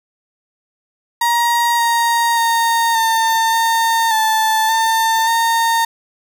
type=tone with pitch steps; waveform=35% pulse; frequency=944 / 934 / 923 / 902 / 911 / 878 / 898 / 917 Hz; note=A#5 / A#5 / A#5 / A5 / A#5 / A5 / A5 / A#5; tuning=+22 / +3 / -17 / +43 / -40 / -4 / +35 / -29 cents; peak=-11 dBFS; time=1.21-5.85 s; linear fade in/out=5 ms; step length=580 ms; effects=none